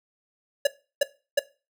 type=tone bursts; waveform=square; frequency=568 Hz; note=C#5; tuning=42 cents sharp; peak=-17 dBFS; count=3; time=0.65-1.393 s; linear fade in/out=5 ms; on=21 ms; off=340 ms; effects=noise-tail reverb RT60 0.3 s tail -18 dB re dry